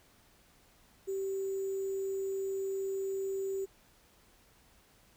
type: tone with sample-and-hold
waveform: sine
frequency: 387.1 Hz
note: G4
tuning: 22 cents flat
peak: -32 dBFS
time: 1.07-3.66 s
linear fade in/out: 20 ms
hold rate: 7350 Hz
effects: pink hiss -64 dBFS RMS until 5.16 s